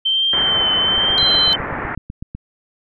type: tone with vibrato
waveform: sine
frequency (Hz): 3109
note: G7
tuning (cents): -15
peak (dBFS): -14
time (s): 0.05-1.56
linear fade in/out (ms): 10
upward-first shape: triangle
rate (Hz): 1.1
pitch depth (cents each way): 36
type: low-pass noise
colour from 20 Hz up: white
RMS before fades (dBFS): -25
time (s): 0.33-1.95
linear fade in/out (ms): 2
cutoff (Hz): 2000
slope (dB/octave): 48
type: click train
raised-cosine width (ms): 5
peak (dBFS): -16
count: 12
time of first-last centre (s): 0.98-2.35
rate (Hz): 8.03
type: tone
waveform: sine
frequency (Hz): 4062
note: B7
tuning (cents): +48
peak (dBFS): -15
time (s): 1.18-1.53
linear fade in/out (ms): 0
effects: none